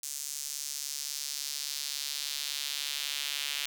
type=tone with high-pass filter sweep; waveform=sawtooth; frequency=143.6 Hz; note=D3; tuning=39 cents flat; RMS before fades=-36 dBFS; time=0.03-3.66 s; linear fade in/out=2 ms; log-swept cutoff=6800 to 3000 Hz; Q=1.7; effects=none